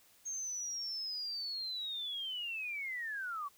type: linear sweep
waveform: sine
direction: down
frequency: 6460 to 1101 Hz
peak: -37 dBFS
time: 0.25-3.49 s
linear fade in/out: 20 ms
effects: white hiss -65 dBFS RMS until 3.57 s